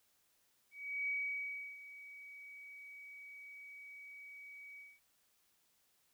sine tone with ADSR envelope, 2267 Hz, C#7, 38 cents sharp, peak -34 dBFS, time 0.71-5 s, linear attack 370 ms, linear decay 690 ms, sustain -16 dB, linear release 210 ms, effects white hiss -75 dBFS RMS until 6.13 s

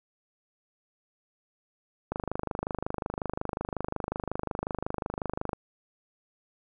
click train, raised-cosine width 1 ms, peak -16 dBFS, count 88, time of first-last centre 2.12-5.532 s, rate 25.5 Hz, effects none

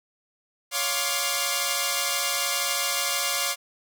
5% pulse tone cluster, 561 / 703 / 1049 / 1187 Hz, C#5 / F5 / C6 / D6, +21 / +11 / +4 / +18 cents, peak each -18 dBFS, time 0.71-3.56 s, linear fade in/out 50 ms, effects none

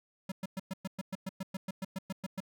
square tone bursts, 190.4 Hz, F#3, 50 cents sharp, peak -35 dBFS, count 16, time 0.29-2.404 s, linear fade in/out 5 ms, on 29 ms, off 110 ms, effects none

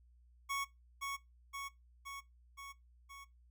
25% pulse tone with echo, 1108.7 Hz, C#6, in tune, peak -32 dBFS, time 0.49-0.65 s, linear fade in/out 20 ms, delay 520 ms, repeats 5, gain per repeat -3 dB, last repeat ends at 3.25 s, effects noise-tail reverb RT60 0.2 s tail -20 dB re dry + added 60 Hz sine -62 dBFS peak until 3.5 s

